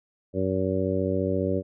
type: harmonic tone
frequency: 94.6 Hz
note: F#2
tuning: 39 cents sharp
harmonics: 1 / 2 / 3 / 4 / 5 / 6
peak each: -30 / -30 / -30 / -30 / -30 / -30 dBFS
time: 0.33-1.63 s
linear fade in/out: 50 ms
effects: none